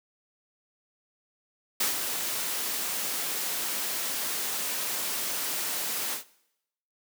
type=noise with ADSR envelope; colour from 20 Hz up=white; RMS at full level=-25 dBFS; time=1.8-6.24 s; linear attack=7 ms; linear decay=140 ms; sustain=-6 dB; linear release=120 ms; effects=noise-tail reverb RT60 0.8 s tail -20 dB re dry + high-pass 200 Hz 12 dB/octave